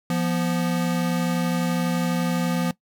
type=tone pair together; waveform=square; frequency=173.3 / 245.1 Hz; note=F3 / B3; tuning=-13 / -13 cents; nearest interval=tritone; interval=600 cents; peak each=-23 / -27 dBFS; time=0.1-2.71 s; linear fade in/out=2 ms; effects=noise-tail reverb RT60 0.1 s tail -19 dB re dry